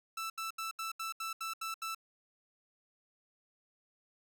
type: tone bursts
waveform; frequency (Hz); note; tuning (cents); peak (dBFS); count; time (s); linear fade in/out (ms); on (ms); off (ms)
sawtooth; 1324; E6; +7; -33; 9; 0.17-1.948; 5; 130; 76
effects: none